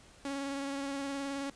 sawtooth tone with vibrato, 277.2 Hz, C#4, in tune, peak -31 dBFS, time 0.25-1.5 s, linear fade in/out 2 ms, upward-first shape sine, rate 19 Hz, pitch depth 23 cents each way, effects pink hiss -58 dBFS RMS until 1.55 s + resampled to 22050 Hz

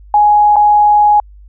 sine tone with dropouts, 834 Hz, G#5, 7 cents sharp, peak -5 dBFS, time 0.14-1.2 s, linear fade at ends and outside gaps 2 ms, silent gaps 0.559-0.565 s, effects added 50 Hz sine -35 dBFS peak until 1.48 s

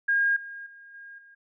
sine tone with level steps, 1622 Hz, G#6, 41 cents flat, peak -20 / -37 / -46 / -42 / -50 dBFS, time 0.08-1.35 s, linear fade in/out 10 ms, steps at 0.36 / 0.66 / 0.94 / 1.18 s, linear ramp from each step 5 ms, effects none

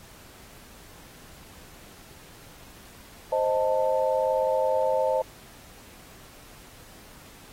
sine chord, A diminished, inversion first, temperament equal with one note detuned, 523.3 / 622.3 / 885.6 Hz, C5 / Eb5 / A5, 0 / 0 / +11 cents, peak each -24 / -26 / -28 dBFS, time 3.32-5.22 s, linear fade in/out 5 ms, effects pink hiss -50 dBFS RMS until 7.52 s + AAC 48 kbps

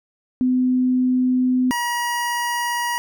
sine / 25% pulse tone pair in turn, 253.6 / 957.5 Hz, B3 / A#5, +46 / +46 cents, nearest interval octave + major seventh, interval 2300 cents, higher second, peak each -15 / -17 dBFS, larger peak first, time 0.41-1.71 / 1.71-2.98 s, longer first, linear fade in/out 0 ms, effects none

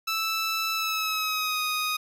15% pulse tone with pitch glide, 1319 to 1246.4 Hz, E6 to D#6, +1 to +3 cents, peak -19 dBFS, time 0.07-1.97 s, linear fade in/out 10 ms, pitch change -98 cents, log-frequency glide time 0.73-1.62 s, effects none

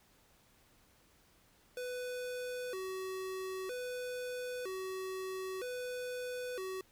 square tone with vibrato, 433.2 Hz, A4, 27 cents flat, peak -39 dBFS, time 1.77-6.81 s, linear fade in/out 2 ms, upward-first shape square, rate 0.52 Hz, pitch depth 240 cents each way, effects pink hiss -67 dBFS RMS until 6.91 s

